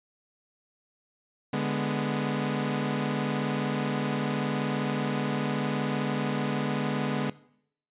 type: chord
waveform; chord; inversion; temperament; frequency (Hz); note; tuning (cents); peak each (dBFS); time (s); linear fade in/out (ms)
sawtooth; G# diminished; second; equal; 146.83 / 207.7 / 246.9; D3 / G#3 / B3; 0 / 0 / 0; -27; 1.53-7.3; 5
effects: noise-tail reverb RT60 0.7 s tail -20 dB re dry + resampled to 8000 Hz